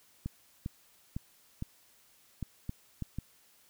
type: clicks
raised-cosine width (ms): 5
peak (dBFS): -23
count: 8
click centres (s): 0.26 / 0.661 / 1.165 / 1.624 / 2.427 / 2.694 / 3.023 / 3.186
effects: white hiss -64 dBFS RMS until 3.69 s